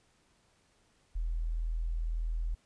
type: tone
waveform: sine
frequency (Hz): 40.88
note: E1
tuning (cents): -14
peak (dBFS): -30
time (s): 1.15-2.55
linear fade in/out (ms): 10
effects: pink hiss -69 dBFS RMS until 2.65 s + resampled to 22050 Hz